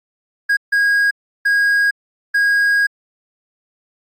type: tone bursts at uneven times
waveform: triangle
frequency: 1639 Hz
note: G#6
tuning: 23 cents flat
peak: -10 dBFS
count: 4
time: 0.49-0.57 / 0.72-1.11 / 1.45-1.91 / 2.34-2.87 s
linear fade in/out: 10 ms
effects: AAC 64 kbps